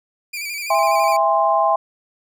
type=tone with vibrato; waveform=sawtooth; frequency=2349 Hz; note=D7; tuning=in tune; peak=-22 dBFS; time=0.33-1.17 s; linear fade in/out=10 ms; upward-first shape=square; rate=12 Hz; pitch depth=44 cents each way
type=chord; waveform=sine; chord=E augmented; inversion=none; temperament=equal with one note detuned; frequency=659.3 / 811.2 / 1046.5 Hz; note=E5 / G#5 / B#5; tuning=0 / -41 / 0 cents; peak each=-18 dBFS; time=0.7-1.76 s; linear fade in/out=5 ms
effects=none